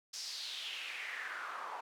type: noise with band-pass filter sweep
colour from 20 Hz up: pink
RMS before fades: -43 dBFS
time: 0.13-1.81 s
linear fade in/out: 10 ms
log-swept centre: 5700 to 920 Hz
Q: 3.9
effects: high-pass 400 Hz 12 dB/octave